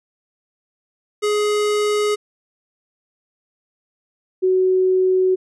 square / sine tone pair in turn, 418.2 / 372.7 Hz, G#4 / F#4, +12 / +13 cents, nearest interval major second, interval 199 cents, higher first, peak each -17 / -13 dBFS, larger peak second, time 1.22-2.16 / 4.42-5.36 s, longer neither, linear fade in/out 20 ms, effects resampled to 24000 Hz

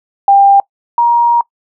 sine tone pair in turn, 795 / 945.4 Hz, G5 / A#5, +24 / +24 cents, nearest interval minor third, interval 300 cents, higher second, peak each -3 / -6 dBFS, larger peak first, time 0.28-0.6 / 0.98-1.41 s, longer second, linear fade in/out 2 ms, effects noise-tail reverb RT60 0.1 s tail -23 dB re dry

